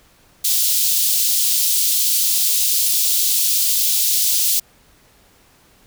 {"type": "high-pass noise", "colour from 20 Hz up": "white", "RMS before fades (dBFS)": -17, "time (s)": [0.44, 4.6], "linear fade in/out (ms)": 10, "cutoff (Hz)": 3400, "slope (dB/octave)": 24, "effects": ["pink hiss -53 dBFS RMS until 5.86 s"]}